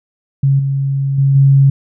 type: tone with level steps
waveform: sine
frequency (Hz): 137.4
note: C#3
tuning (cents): -15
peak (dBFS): -8 / -13 / -8 / -5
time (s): 0.43-1.7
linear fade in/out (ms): 5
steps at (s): 0.59 / 1.18 / 1.35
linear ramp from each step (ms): 5
effects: none